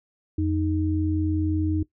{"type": "tone pair together", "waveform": "sine", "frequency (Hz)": [87.31, 311.1], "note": ["F2", "D#4"], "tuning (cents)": [0, 0], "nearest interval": "octave + minor seventh", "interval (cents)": 2200, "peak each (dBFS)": -24, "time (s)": [0.38, 1.83], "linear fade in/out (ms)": 5, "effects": ["noise-tail reverb RT60 0.1 s tail -17 dB re dry"]}